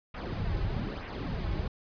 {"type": "noise with flanger", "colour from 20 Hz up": "brown", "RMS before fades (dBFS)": -33, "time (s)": [0.14, 1.68], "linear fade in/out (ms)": 5, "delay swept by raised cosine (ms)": [0.21, 4.31], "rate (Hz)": 1.1, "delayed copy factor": -0.65, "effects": ["resampled to 11025 Hz"]}